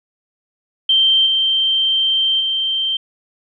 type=tone with level steps; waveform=sine; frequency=3136 Hz; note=G7; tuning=in tune; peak=-10 / -13 / -16 dBFS; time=0.89-2.97 s; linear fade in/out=5 ms; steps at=1.26 / 2.4 s; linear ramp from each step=5 ms; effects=none